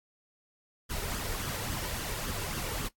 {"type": "noise with flanger", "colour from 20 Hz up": "pink", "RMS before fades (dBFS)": -35, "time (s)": [0.89, 2.89], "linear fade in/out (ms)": 20, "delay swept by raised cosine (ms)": [0.62, 2.22], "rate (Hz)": 3.6, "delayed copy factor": 0.55, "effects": ["noise-tail reverb RT60 0.1 s tail -18 dB re dry", "AAC 64 kbps"]}